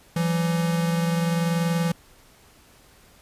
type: tone pair together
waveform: square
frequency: 167.9 / 188.46 Hz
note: E3 / F#3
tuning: +32 / +32 cents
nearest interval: major second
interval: 200 cents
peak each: -22 / -31 dBFS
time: 0.16-1.92 s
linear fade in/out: 5 ms
effects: pink hiss -54 dBFS RMS until 3.21 s + resampled to 32000 Hz